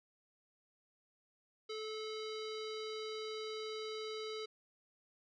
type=tone with low-pass filter; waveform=square; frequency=434.3 Hz; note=A4; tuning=23 cents flat; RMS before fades=-43 dBFS; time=1.69-4.46 s; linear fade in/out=10 ms; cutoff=4300 Hz; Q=4.3; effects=none